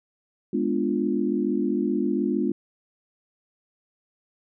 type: chord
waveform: sine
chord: G# diminished seventh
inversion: none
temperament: equal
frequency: 207.7 / 246.9 / 293.7 / 349.2 Hz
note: G#3 / B3 / D4 / F4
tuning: 0 / 0 / 0 / 0 cents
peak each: -27 dBFS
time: 0.53-2.52 s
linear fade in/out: 5 ms
effects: none